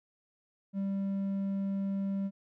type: tone with hard clipping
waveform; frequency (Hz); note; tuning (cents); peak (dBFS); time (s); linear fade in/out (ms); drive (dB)
sine; 196; G3; 0; -31; 0.73-2.31; 50; 3
effects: none

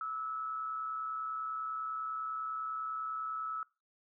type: tone with amplitude modulation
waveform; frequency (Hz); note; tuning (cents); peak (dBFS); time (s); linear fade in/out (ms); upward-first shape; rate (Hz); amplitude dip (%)
sine; 1300; E6; -24; -33; 0.01-3.63; 2; sine; 130; 50
effects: noise-tail reverb RT60 0.3 s tail -23 dB re dry

